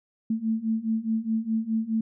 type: beating tone pair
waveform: sine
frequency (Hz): 220 / 224.8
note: A3 / A3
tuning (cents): 0 / +37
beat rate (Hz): 4.8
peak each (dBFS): -28 / -26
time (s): 0.3-2.01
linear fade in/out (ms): 5
effects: none